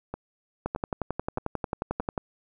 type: two click trains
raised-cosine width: 1 ms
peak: -19 / -14 dBFS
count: 4 / 18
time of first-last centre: 0.14-2.003 / 0.66-2.178 s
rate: 1.61 / 11.2 Hz
effects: none